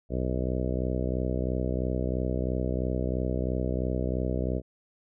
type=harmonic tone; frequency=63 Hz; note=B1; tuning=35 cents sharp; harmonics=1 / 2 / 3 / 4 / 5 / 6 / 7 / 8 / 9 / 10; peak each=-30 / -33 / -35 / -36 / -37 / -38 / -38 / -39 / -40 / -40 dBFS; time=0.09-4.62 s; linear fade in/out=50 ms; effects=none